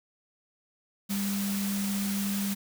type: tone in noise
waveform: sine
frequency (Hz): 199.5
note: G3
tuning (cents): +31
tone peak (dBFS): -28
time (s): 1.09-2.55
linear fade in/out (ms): 20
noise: white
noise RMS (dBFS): -36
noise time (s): 1.09-2.55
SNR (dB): +5
effects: none